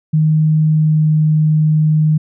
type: tone with pitch glide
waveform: sine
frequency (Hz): 155.56 to 154.57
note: D#3 to D#3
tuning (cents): 0 to -11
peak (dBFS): -9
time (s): 0.13-2.18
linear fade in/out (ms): 10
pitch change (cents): -11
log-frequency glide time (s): 0.66-1.09
effects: none